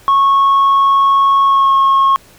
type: tone with pitch glide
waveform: sine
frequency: 1100 to 1087.4 Hz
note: C#6 to C#6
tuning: -14 to -34 cents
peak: -5 dBFS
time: 0.08-2.16 s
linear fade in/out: 0 ms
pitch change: -20 cents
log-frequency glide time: 1.44-1.73 s
effects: tanh soft clip ceiling -6 dBFS + pink hiss -44 dBFS RMS until 2.38 s